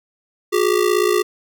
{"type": "ring-modulated tone", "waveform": "square", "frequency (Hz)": 390.4, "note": "G4", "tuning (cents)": -7, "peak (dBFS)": -12, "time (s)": [0.52, 1.23], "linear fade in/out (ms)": 20, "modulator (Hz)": 28.4, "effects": []}